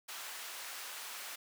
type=high-pass noise; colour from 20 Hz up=pink; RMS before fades=-45 dBFS; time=0.08-1.36 s; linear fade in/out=10 ms; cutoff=1100 Hz; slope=12 dB/octave; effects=none